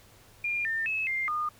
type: tone with pitch steps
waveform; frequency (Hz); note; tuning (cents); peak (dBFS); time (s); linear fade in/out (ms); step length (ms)
sine; 2406 / 1803 / 2590 / 2104 / 1220; D7 / A6 / E7 / C7 / D#6; +41 / +42 / -31 / +9 / -34; -27; 0.44-1.49; 5; 210
effects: added 103 Hz sine -61 dBFS peak until 1.59 s + pink hiss -57 dBFS RMS until 1.59 s